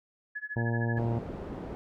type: tone with tremolo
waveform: sine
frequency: 1700 Hz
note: G#6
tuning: 40 cents sharp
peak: -32 dBFS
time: 0.35-0.99 s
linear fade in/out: 10 ms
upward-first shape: sine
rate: 13 Hz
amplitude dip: 95%
type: harmonic tone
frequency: 116.54 Hz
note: A#2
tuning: in tune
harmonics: 1 / 2 / 3 / 4 / 5 / 6 / 7 / 8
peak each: -28 / -34 / -38 / -40 / -42 / -44 / -45 / -46 dBFS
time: 0.56-1.19 s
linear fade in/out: 5 ms
type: low-pass noise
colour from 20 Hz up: white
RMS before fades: -39 dBFS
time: 0.97-1.75 s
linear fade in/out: 0 ms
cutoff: 430 Hz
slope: 12 dB/octave
effects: none